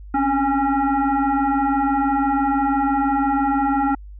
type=tone with frequency modulation; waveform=sine; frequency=267.5 Hz; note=C4; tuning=38 cents sharp; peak=-16 dBFS; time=0.14-3.95 s; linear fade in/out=5 ms; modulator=549 Hz; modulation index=1.8; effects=added 50 Hz sine -35 dBFS peak until 4.19 s